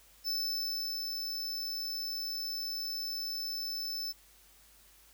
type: tone with ADSR envelope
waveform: square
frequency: 5274 Hz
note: E8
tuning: in tune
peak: -31 dBFS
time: 0.24-4.13 s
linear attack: 39 ms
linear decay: 730 ms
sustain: -4 dB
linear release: 22 ms
effects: added 50 Hz sine -66 dBFS peak until 5.13 s + white hiss -61 dBFS RMS until 5.13 s